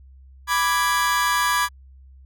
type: chord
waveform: 40% pulse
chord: G# diminished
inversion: first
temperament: equal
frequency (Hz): 987.8 / 1174.7 / 1661.2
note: B5 / D6 / G#6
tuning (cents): 0 / 0 / 0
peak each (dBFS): -22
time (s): 0.47-1.69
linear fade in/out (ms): 50
effects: added 66 Hz sine -44 dBFS peak until 2.25 s